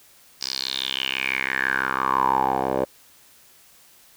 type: tone with band-pass filter sweep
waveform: 10% pulse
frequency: 66 Hz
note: C2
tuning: 16 cents sharp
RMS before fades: -24 dBFS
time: 0.41-2.85 s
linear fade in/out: 5 ms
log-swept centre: 5200 to 570 Hz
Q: 6.5
effects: white hiss -53 dBFS RMS until 4.16 s